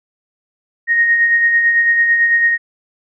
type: tone with tremolo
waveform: sine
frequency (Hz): 1864.7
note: A#6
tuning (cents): 0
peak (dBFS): -8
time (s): 0.87-2.58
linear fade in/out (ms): 50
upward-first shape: sine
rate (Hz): 9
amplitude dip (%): 40
effects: none